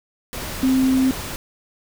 sine tone in noise, 261.6 Hz, C4, in tune, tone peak -14 dBFS, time 0.63-1.11 s, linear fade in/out 0 ms, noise pink, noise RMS -30 dBFS, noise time 0.33-1.36 s, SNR +13 dB, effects none

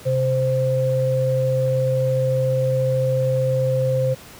sine tone pair together, 130.81 / 521.4 Hz, C3 / C5, 0 / -6 cents, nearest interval 2 octaves, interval 2394 cents, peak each -20 / -19 dBFS, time 0.05-4.15 s, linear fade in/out 20 ms, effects pink hiss -42 dBFS RMS until 4.39 s + high-pass 60 Hz 12 dB/octave

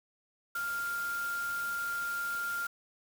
sine tone in noise, 1396.9 Hz, F6, in tune, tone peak -32 dBFS, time 0.55-2.67 s, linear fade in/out 5 ms, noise white, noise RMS -45 dBFS, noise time 0.55-2.67 s, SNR +10 dB, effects none

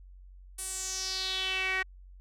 sawtooth tone with band-pass filter sweep, 377.8 Hz, F#4, 36 cents sharp, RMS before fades -33 dBFS, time 0.58-1.83 s, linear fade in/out 10 ms, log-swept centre 9800 to 1900 Hz, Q 4.3, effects added 46 Hz sine -48 dBFS peak until 2.2 s

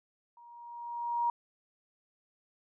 sine tone with level ramp, 947 Hz, A#5, 27 cents sharp, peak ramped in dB -53 to -25 dBFS, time 0.37-1.3 s, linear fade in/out 2 ms, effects none

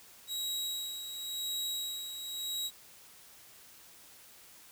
sawtooth tone with tremolo, 3842 Hz, B7, 48 cents flat, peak -30 dBFS, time 0.27-2.71 s, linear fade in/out 50 ms, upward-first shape sine, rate 0.93 Hz, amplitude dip 55%, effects white hiss -56 dBFS RMS until 4.71 s

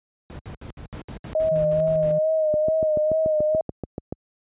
brown noise bursts, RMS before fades -33 dBFS, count 12, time 0.3-2.116 s, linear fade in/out 0 ms, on 89 ms, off 68 ms
sine tone with vibrato, 622.3 Hz, D#5, in tune, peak -18 dBFS, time 1.35-3.61 s, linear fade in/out 2 ms, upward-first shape sine, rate 2.3 Hz, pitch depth 42 cents each way
triangle tone, 159.6 Hz, D#3, 44 cents sharp, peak -25 dBFS, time 1.51-2.19 s, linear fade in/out 10 ms
click train, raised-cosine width 2 ms, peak -15 dBFS, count 12, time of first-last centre 2.54-4.125 s, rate 6.94 Hz
effects high-pass 60 Hz 12 dB/octave + resampled to 8000 Hz

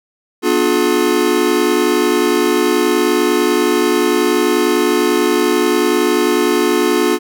square chord, B diminished seventh, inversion none, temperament just, 246.9 / 296.3 / 355.6 / 426.7 Hz, B3 / D4 / F4 / Ab4, 0 / +15 / +31 / +47 cents, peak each -21 / -19 / -16 / -18 dBFS, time 0.42-7.19 s, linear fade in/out 50 ms, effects none

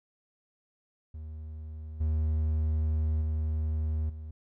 triangle tone with level steps, 77.78 Hz, D#2, in tune, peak -36 / -23 / -25 / -36 dBFS, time 1.14-4.31 s, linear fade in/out 5 ms, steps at 2 / 3.21 / 4.09 s, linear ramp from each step 10 ms, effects none

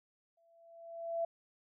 sine tone with exponential growth, 670 Hz, E5, 28 cents sharp, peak -30 dBFS, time 0.37-1.25 s, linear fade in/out 5 ms, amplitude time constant 190 ms, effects none

